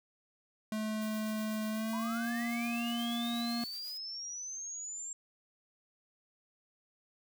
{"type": "tone with pitch glide", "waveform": "square", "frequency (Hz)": [216.1, 235.7], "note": ["A3", "A#3"], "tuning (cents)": [-31, 19], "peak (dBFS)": -34, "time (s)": [0.72, 3.64], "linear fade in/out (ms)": 2, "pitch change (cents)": 150, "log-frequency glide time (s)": [1.7, 2.3]}
{"type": "noise with tremolo", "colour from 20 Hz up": "blue", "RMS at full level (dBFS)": -50, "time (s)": [1.01, 3.98], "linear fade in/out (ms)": 10, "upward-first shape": "sine", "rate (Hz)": 8.1, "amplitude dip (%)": 50}
{"type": "linear sweep", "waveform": "sine", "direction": "up", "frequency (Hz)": [931, 7459], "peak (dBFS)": -39, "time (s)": [1.93, 5.13], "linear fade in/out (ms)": 2}
{"effects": []}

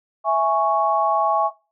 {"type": "chord", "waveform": "sine", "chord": "C# minor", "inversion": "first", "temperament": "equal", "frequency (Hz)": [659.3, 830.6, 1108.7], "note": ["E5", "G#5", "C#6"], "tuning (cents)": [0, 0, 0], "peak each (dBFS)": -20, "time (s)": [0.24, 1.51], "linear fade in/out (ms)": 50, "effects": ["noise-tail reverb RT60 0.3 s tail -19 dB re dry"]}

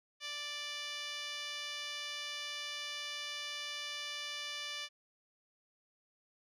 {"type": "tone with band-pass filter", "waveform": "15% pulse", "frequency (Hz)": 587.3, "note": "D5", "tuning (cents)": 0, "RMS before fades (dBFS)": -42, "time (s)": [0.2, 4.89], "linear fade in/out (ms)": 50, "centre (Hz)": 3800, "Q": 9, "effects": []}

